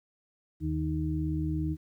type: harmonic tone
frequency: 77.8 Hz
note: D#2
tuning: in tune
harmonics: 1 / 2 / 4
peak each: -32 / -32 / -32 dBFS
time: 0.6-1.77 s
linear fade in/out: 50 ms
effects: 11-bit